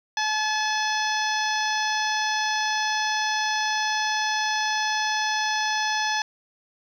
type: harmonic tone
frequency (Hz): 859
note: A5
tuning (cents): -42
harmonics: 1 / 2 / 3 / 4 / 5 / 6 / 7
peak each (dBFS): -26 / -27 / -34 / -33 / -36 / -32 / -34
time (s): 0.17-6.22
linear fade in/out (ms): 2
effects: 9-bit